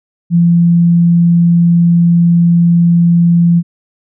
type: tone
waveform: sine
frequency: 171 Hz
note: F3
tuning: 36 cents flat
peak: -5 dBFS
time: 0.3-3.63 s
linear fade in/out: 50 ms
effects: none